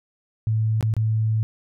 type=tone with dropouts; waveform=sine; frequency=110 Hz; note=A2; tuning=in tune; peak=-18 dBFS; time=0.47-1.43 s; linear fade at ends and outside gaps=0 ms; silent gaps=0.809-0.827 / 0.939-0.966 s; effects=none